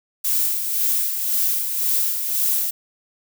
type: noise with tremolo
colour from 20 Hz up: violet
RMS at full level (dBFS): -19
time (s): 0.24-2.71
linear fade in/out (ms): 10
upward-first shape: sine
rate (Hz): 1.9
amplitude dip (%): 50
effects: none